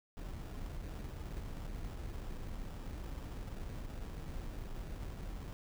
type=noise with sample-and-hold; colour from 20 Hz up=brown; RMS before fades=-43 dBFS; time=0.17-5.53 s; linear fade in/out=0 ms; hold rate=2100 Hz; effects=none